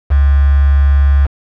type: tone with quantisation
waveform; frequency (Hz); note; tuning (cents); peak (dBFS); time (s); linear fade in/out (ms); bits
sine; 70.2; C#2; +22; -6; 0.1-1.27; 20; 4
effects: low-pass 2000 Hz 12 dB/octave